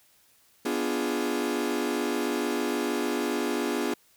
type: chord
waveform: 40% pulse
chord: B diminished seventh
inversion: none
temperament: equal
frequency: 246.9 / 293.7 / 349.2 / 415.3 Hz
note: B3 / D4 / F4 / Ab4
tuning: 0 / 0 / 0 / 0 cents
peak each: -31 dBFS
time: 0.65-3.94 s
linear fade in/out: 5 ms
effects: white hiss -62 dBFS RMS until 4.16 s